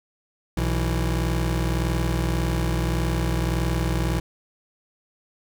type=tone pair together; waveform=25% pulse; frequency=61.73 / 164.81 Hz; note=B1 / E3; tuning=0 / 0 cents; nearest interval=octave + perfect fourth; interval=1700 cents; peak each=-19 / -23 dBFS; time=0.57-4.2 s; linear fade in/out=5 ms; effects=none